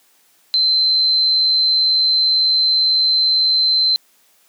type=tone; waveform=sine; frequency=4089 Hz; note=C8; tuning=41 cents flat; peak=-12 dBFS; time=0.54-3.96 s; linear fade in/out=0 ms; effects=white hiss -56 dBFS RMS until 4.48 s + high-pass 200 Hz 12 dB/octave